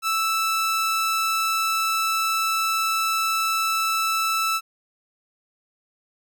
sawtooth tone, 1318.5 Hz, E6, in tune, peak -17 dBFS, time 0.02-4.61 s, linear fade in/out 50 ms, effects none

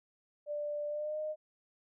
sine tone with pitch glide, 590 to 614.7 Hz, D5 to D#5, +8 to -21 cents, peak -34 dBFS, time 0.46-1.36 s, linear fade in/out 50 ms, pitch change +71 cents, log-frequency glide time 0.88-1.19 s, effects none

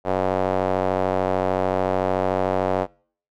square tone with band-pass filter, 46.75 Hz, F#1, 19 cents sharp, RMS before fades -22 dBFS, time 0.04-2.87 s, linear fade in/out 50 ms, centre 640 Hz, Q 2, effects noise-tail reverb RT60 0.5 s tail -25 dB re dry

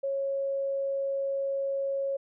sine tone, 549 Hz, C#5, 17 cents flat, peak -27 dBFS, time 0.03-2.17 s, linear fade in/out 10 ms, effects none

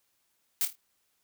blue noise with echo, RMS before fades -27 dBFS, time 0.61-0.65 s, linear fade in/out 0 ms, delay 26 ms, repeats 4, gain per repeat -8 dB, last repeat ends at 0.754 s, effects white hiss -74 dBFS RMS until 1.23 s

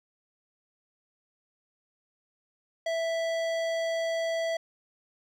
sine tone with hard clipping, 659.3 Hz, E5, in tune, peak -29 dBFS, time 2.86-4.57 s, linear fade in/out 5 ms, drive 15 dB, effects none

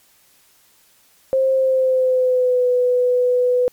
sine tone with pitch glide, 529 to 496.4 Hz, C5 to B4, +19 to +9 cents, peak -13 dBFS, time 1.33-3.68 s, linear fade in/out 0 ms, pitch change -110 cents, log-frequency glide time 1.53-2.67 s, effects white hiss -55 dBFS RMS until 3.72 s + MP3 96 kbps

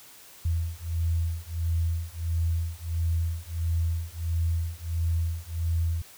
sine beating tone pair, 82.41 / 83.91 Hz, E2 / E2, 0 / +31 cents, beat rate 1.5 Hz, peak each -28 dBFS, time 0.45-6.02 s, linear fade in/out 5 ms, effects white hiss -50 dBFS RMS until 6.17 s

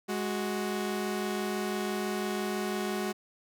sawtooth tone pair together, 208 / 370 Hz, G#3 / F#4, +3 / 0 cents, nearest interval minor seventh, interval 997 cents, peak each -29 / -29 dBFS, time 0.08-3.13 s, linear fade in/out 20 ms, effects none

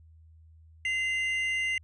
triangle tone pair together, 2058 / 2794 Hz, C7 / F7, -29 / 0 cents, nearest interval perfect fourth, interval 529 cents, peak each -26 / -32 dBFS, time 0.85-1.78 s, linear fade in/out 2 ms, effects added 80 Hz sine -52 dBFS peak until 1.83 s + resampled to 24000 Hz

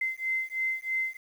sine beating tone pair, 2068 / 2071.1 Hz, C7 / C7, -21 / -18 cents, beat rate 3.1 Hz, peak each -31 dBFS, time 0.01-1.17 s, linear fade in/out 5 ms, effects 9-bit

